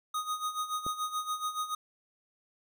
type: tone with tremolo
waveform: square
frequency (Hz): 1244.5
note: D#6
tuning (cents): 0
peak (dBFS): -30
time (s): 0.14-1.75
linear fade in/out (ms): 5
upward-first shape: sine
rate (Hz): 7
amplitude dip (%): 75
type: click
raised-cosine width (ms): 2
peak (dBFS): -26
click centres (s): 0.865
effects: none